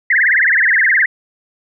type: tone with vibrato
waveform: sine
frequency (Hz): 1822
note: A#6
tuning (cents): -40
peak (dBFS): -9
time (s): 0.1-1.06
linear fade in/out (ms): 5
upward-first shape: triangle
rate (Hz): 19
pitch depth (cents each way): 290
effects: none